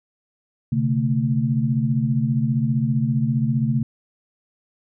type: tone cluster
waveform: sine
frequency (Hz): 127.7 / 142.8 / 223.9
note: C3 / D3 / A3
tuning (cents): -42 / -48 / +30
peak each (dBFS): -22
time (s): 0.72-3.83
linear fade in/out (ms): 5
effects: none